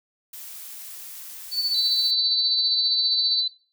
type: noise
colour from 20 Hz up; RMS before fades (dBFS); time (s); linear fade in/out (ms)
blue; -39; 0.33-2.11; 5
type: tone with tremolo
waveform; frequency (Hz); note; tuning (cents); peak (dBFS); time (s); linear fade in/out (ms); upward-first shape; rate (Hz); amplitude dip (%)
sine; 4489; C#8; +21; -19; 1.51-3.44; 50; sine; 15; 60
type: tone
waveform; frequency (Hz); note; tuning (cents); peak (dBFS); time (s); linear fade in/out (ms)
sine; 4020; B7; +30; -22; 1.74-3.48; 5
effects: noise-tail reverb RT60 0.4 s tail -18 dB re dry